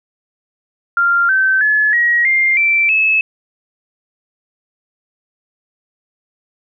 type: tone with pitch steps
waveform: sine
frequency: 1391 / 1543.4 / 1712.5 / 1900.2 / 2108 / 2339 / 2596 Hz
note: F6 / G6 / A6 / A#6 / C7 / D7 / E7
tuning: -7 / -27 / -47 / +33 / +12 / -8 / -27 cents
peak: -10 dBFS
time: 0.97-3.21 s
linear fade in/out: 2 ms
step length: 320 ms
effects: none